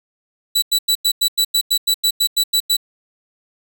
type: tone bursts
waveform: sawtooth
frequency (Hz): 3947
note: B7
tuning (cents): -2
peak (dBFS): -10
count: 14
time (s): 0.55-2.768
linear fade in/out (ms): 10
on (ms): 73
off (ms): 92
effects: none